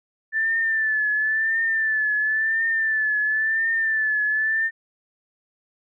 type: tone with vibrato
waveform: sine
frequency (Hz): 1760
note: A6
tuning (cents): 0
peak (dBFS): -19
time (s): 0.32-4.71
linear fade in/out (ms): 50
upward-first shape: triangle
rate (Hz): 0.96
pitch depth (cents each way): 60
effects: none